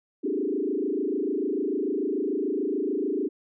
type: tone with frequency modulation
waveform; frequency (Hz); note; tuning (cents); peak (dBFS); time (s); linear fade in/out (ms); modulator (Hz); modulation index
sine; 344.2; F4; -25; -24; 0.23-3.29; 20; 26.8; 2.9
effects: none